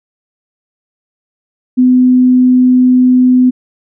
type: tone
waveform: sine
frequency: 252.5 Hz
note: B3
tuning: 39 cents sharp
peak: -4 dBFS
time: 1.77-3.51 s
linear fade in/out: 20 ms
effects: none